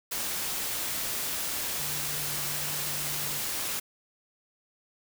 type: tone in noise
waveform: sine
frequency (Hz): 146.83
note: D3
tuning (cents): 0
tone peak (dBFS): -43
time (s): 1.79-3.4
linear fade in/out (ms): 10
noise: white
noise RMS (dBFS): -32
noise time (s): 0.11-3.8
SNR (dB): -14
effects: none